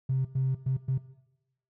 triangle tone bursts at uneven times, 131.9 Hz, C3, 14 cents sharp, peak -20 dBFS, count 4, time 0.09-0.25 / 0.35-0.55 / 0.66-0.77 / 0.88-0.98 s, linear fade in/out 10 ms, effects noise-tail reverb RT60 0.9 s tail -20 dB re dry + tanh soft clip ceiling -22 dBFS

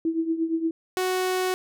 sine tone with tremolo, 326.6 Hz, E4, 16 cents flat, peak -19 dBFS, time 0.05-0.71 s, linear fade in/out 2 ms, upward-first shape triangle, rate 8.6 Hz, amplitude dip 80%
sawtooth tone, 370 Hz, F#4, in tune, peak -19 dBFS, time 0.97-1.54 s, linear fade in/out 0 ms
effects none

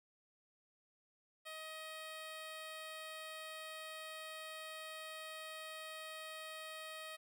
10% pulse tone, 630 Hz, D#5, 21 cents sharp, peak -38 dBFS, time 1.45-7.17 s, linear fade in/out 20 ms, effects none

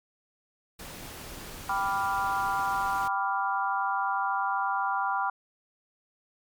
pink noise, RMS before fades -42 dBFS, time 0.79-3.08 s, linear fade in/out 5 ms
sine chord, G dominant seventh, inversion none, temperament equal, 784 / 987.8 / 1174.7 / 1396.9 Hz, G5 / B5 / D6 / F6, 0 / 0 / 0 / 0 cents, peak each -30 / -30 / -32 / -32 dBFS, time 1.69-5.3 s, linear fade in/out 5 ms
effects MP3 96 kbps

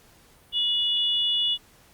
sine tone pair together, 2907 / 3454 Hz, F#7 / A7, -31 / -33 cents, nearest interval minor third, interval 298 cents, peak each -24 dBFS, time 0.52-1.58 s, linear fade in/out 50 ms, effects pink hiss -56 dBFS RMS until 1.93 s + Opus 48 kbps

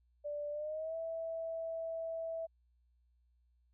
sine tone with pitch glide, 587.3 to 655.4 Hz, D5 to E5, 0 to -10 cents, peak -37 dBFS, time 0.24-2.47 s, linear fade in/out 20 ms, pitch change +190 cents, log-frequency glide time 0.51-0.96 s, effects added 60 Hz sine -69 dBFS peak until 3.73 s

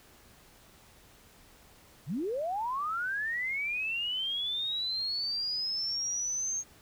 sine linear sweep, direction up, 110 to 6470 Hz, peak -30 dBFS, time 2.06-6.64 s, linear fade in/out 50 ms, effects pink hiss -58 dBFS RMS until 6.81 s

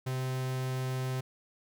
45% pulse tone, 129.6 Hz, C3, 16 cents flat, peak -31 dBFS, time 0.06-1.21 s, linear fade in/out 10 ms, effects none

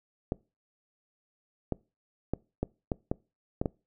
clicks, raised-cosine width 2 ms, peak -15 dBFS, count 8, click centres 0.321 / 1.723 / 2.336 / 2.63 / 2.918 / 3.115 / 3.615 / 3.658 s, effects noise-tail reverb RT60 0.3 s tail -24 dB re dry

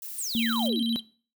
violet noise, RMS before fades -38 dBFS, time 0.02-0.68 s, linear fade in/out 2 ms
sine exponential sweep, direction down, 9410 to 231.1 Hz, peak -30 dBFS, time 0.18-0.83 s, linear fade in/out 5 ms
sine tone with tremolo, 230 Hz, A#3, 23 cents flat, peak -23 dBFS, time 0.35-0.96 s, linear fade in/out 0 ms, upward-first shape triangle, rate 3.9 Hz, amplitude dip 25%
triangle tone with vibrato, 3520 Hz, A7, in tune, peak -29 dBFS, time 0.36-1.01 s, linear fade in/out 20 ms, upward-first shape square, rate 15 Hz, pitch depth 190 cents each way
effects noise-tail reverb RT60 0.4 s tail -18 dB re dry

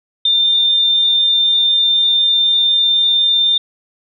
sine tone with amplitude modulation, 3602 Hz, A7, 40 cents sharp, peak -9 dBFS, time 0.25-3.58 s, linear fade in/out 5 ms, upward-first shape sine, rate 39.9 Hz, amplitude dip 25%, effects none

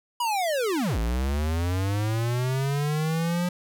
square linear two-way sweep, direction down then up, 987.8 to 53.7 to 179.1 Hz, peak -24 dBFS, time 0.2-3.49 s, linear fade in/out 5 ms, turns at 0.98 s, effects none

